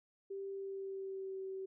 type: tone with pitch glide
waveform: sine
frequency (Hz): 392 to 382.6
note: G4 to G4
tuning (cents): 0 to -42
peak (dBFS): -40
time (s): 0.3-1.66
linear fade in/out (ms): 10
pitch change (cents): -42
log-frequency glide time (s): 0.51-1.39
effects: none